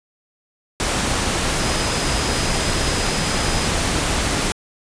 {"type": "tone in noise", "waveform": "sine", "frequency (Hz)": 5010, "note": "D#8", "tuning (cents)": 11, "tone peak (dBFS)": -31, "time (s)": [1.6, 3.68], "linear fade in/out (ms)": 0, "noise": "pink", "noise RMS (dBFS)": -20, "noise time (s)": [0.8, 4.52], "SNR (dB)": -14, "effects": ["resampled to 22050 Hz"]}